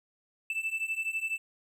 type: beating tone pair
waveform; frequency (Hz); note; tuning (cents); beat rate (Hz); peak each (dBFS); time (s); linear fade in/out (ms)
triangle; 2639 / 2651; E7 / E7; +1 / +9; 12; -33 / -31; 0.5-1.38; 2
effects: none